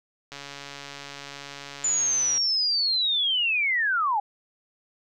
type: click train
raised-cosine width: 0.2 ms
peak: -21 dBFS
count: 291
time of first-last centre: 0.32-2.377 s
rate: 141 Hz
type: linear sweep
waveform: sine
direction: down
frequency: 7050 to 784 Hz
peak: -21 dBFS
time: 1.84-4.2 s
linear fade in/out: 5 ms
effects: none